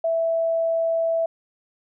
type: tone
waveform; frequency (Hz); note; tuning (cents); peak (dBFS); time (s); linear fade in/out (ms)
sine; 659.3; E5; 0; -19; 0.04-1.26; 5
effects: none